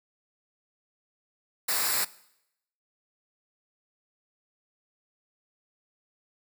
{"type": "noise with comb filter", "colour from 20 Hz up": "white", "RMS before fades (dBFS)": -27, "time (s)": [1.68, 2.05], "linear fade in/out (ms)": 10, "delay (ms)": 0.32, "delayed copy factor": -0.65, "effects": ["noise-tail reverb RT60 0.8 s tail -20 dB re dry"]}